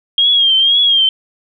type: tone with vibrato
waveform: sine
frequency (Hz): 3234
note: G#7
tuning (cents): -47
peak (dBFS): -8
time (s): 0.18-1.09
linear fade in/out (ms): 2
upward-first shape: triangle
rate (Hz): 2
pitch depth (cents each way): 85
effects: none